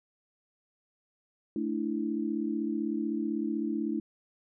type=chord; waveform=sine; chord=A suspended fourth; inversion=none; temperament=equal; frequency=220 / 293.7 / 329.6 Hz; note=A3 / D4 / E4; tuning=0 / 0 / 0 cents; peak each=-33 dBFS; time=1.56-4 s; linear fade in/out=2 ms; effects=none